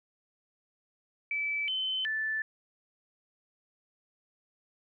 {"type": "tone with pitch steps", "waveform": "sine", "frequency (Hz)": [2309, 3060, 1755], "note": ["D7", "G7", "A6"], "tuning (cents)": [-30, -42, -5], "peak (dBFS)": -29, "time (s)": [1.31, 2.42], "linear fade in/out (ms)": 2, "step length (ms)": 370, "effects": []}